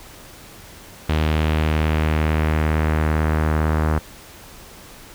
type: tone with low-pass filter sweep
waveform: sawtooth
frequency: 77.78 Hz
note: D#2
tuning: in tune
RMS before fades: -19 dBFS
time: 1.09-3.99 s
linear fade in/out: 5 ms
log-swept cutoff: 3300 to 1400 Hz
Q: 1.6
effects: pink hiss -42 dBFS RMS until 5.14 s